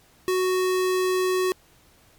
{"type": "tone", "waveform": "square", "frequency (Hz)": 370, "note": "F#4", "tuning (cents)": 0, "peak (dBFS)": -21, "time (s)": [0.28, 1.52], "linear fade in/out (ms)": 0, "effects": ["pink hiss -57 dBFS RMS until 2.18 s", "MP3 96 kbps"]}